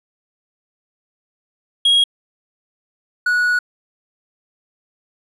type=tone pair in turn; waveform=triangle; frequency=3288 / 1464.6 Hz; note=G#7 / F#6; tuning=-18 / -18 cents; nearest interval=octave + major second; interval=1400 cents; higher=first; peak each=-9 / -12 dBFS; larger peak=first; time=1.85-2.04 / 3.26-3.59 s; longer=second; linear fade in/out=5 ms; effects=resampled to 32000 Hz